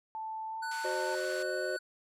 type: tone with pitch glide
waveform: sine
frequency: 880 to 894.9 Hz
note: A5 to A5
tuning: 0 to +29 cents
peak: -36 dBFS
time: 0.15-1.15 s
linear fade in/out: 0 ms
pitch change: +29 cents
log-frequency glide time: 0.47-0.64 s
type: tone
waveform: square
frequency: 1486 Hz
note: F#6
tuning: 7 cents sharp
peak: -38 dBFS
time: 0.62-1.79 s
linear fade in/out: 10 ms
type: high-pass noise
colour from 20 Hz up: pink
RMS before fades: -46 dBFS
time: 0.71-1.43 s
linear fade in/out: 5 ms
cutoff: 1100 Hz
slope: 24 dB/octave
type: chord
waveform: triangle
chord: C diminished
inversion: second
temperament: equal with one note detuned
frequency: 370 / 523.3 / 610.2 Hz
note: Gb4 / C5 / Eb5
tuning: 0 / 0 / -34 cents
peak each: -35 dBFS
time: 0.84-1.77 s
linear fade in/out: 10 ms
effects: low-pass 10000 Hz 12 dB/octave